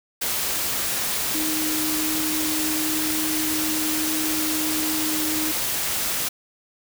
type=tone in noise; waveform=sine; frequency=311.1 Hz; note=D#4; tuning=in tune; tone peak=-26 dBFS; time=1.34-5.52 s; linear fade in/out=10 ms; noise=white; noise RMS=-25 dBFS; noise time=0.21-6.29 s; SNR=-4 dB; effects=none